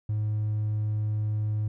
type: tone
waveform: triangle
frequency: 106.5 Hz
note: G#2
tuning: 44 cents sharp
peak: -22 dBFS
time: 0.09-1.68 s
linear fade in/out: 5 ms
effects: tanh soft clip ceiling -20 dBFS